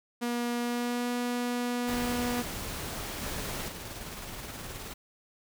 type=tone with pitch glide; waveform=sawtooth; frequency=239.6 to 243.4 Hz; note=A#3 to B3; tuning=+48 to -25 cents; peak=-25 dBFS; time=0.21-2.43 s; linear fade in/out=20 ms; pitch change=+27 cents; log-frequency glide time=0.6-1.1 s
type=noise; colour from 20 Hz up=pink; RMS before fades=-37 dBFS; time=1.87-3.7 s; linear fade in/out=20 ms
type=noise with tremolo; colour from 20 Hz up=pink; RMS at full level=-40 dBFS; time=3.22-4.94 s; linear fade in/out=10 ms; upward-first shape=square; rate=19 Hz; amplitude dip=25%
effects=none